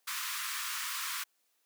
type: high-pass noise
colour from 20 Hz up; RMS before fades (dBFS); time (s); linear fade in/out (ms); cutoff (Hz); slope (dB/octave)
pink; -37; 0.07-1.24; 10; 1000; 96
effects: white hiss -75 dBFS RMS until 1.65 s + high-pass 300 Hz 12 dB/octave